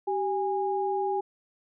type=tone pair together; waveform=sine; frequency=387 / 820 Hz; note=G4 / G#5; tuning=-22 / -22 cents; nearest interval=octave + minor second; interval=1300 cents; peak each=-28 dBFS; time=0.07-1.21 s; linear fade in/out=10 ms; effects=none